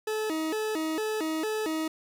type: tone with vibrato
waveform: 40% pulse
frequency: 370 Hz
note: F#4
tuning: in tune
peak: -27 dBFS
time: 0.07-1.88 s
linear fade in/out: 5 ms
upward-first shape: square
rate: 2.2 Hz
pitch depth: 270 cents each way
effects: none